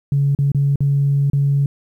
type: tone with dropouts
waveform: sine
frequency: 140.6 Hz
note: C#3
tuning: 25 cents sharp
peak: -12 dBFS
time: 0.12-1.66 s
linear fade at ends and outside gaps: 2 ms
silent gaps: 0.35-0.388 / 0.518-0.547 / 0.758-0.805 / 1.3-1.332 s
effects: tanh soft clip ceiling -8 dBFS + 9-bit